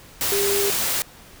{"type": "tone in noise", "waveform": "sine", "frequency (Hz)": 401, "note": "G4", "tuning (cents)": 39, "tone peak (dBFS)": -21, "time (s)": [0.32, 0.7], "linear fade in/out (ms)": 0, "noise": "white", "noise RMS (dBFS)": -23, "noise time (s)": [0.21, 1.02], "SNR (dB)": -1, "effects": ["pink hiss -46 dBFS RMS until 1.4 s"]}